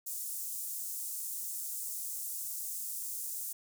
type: high-pass noise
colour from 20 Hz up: pink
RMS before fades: -39 dBFS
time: 0.06-3.53 s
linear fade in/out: 10 ms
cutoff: 7600 Hz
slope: 24 dB/octave
effects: none